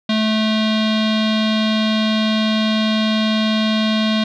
square tone with low-pass filter, 217.4 Hz, A3, 21 cents flat, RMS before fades -17 dBFS, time 0.09-4.24 s, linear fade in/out 5 ms, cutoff 3700 Hz, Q 4.9, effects none

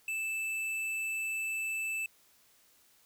triangle tone with tanh clipping, 2637 Hz, E7, in tune, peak -34 dBFS, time 0.08-2.06 s, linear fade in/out 2 ms, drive 16 dB, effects white hiss -65 dBFS RMS until 3.05 s

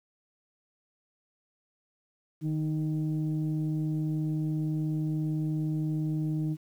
sine tone pair together, 154.03 / 311.1 Hz, D#3 / D#4, -17 / 0 cents, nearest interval octave, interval 1217 cents, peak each -27 / -31 dBFS, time 2.41-6.57 s, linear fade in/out 50 ms, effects tanh soft clip ceiling -22 dBFS + 10-bit

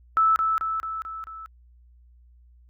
sine tone with echo, 1312 Hz, E6, 9 cents flat, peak -16 dBFS, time 0.17-0.36 s, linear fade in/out 0 ms, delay 220 ms, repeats 5, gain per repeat -4 dB, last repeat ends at 1.46 s, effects added 60 Hz sine -51 dBFS peak until 2.69 s + Opus 48 kbps

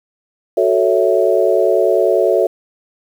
sine chord, F# minor seventh, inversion none, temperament equal with one note detuned, 370 / 440 / 559.8 / 659.3 Hz, F#4 / A4 / C#5 / E5, 0 / 0 / +17 / 0 cents, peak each -16 dBFS, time 0.57-2.47 s, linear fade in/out 5 ms, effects 7-bit

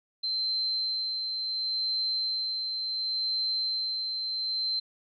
sine tone with tremolo, 4106 Hz, C8, 33 cents flat, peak -26 dBFS, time 0.23-4.8 s, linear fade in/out 10 ms, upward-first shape sine, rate 0.7 Hz, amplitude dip 35%, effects none

